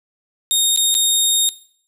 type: tone with dropouts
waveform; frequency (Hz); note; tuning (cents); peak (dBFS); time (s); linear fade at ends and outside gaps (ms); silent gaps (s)
20% pulse; 3705; A#7; -11; -8; 0.51-1.49; 0; 0.762-0.774 / 0.943-0.95
effects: noise-tail reverb RT60 0.6 s tail -19 dB re dry